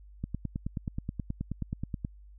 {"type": "click train", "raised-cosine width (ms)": 5, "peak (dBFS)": -20, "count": 18, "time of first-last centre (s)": [0.24, 2.049], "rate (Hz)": 9.4, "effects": ["added 50 Hz sine -49 dBFS peak until 2.38 s"]}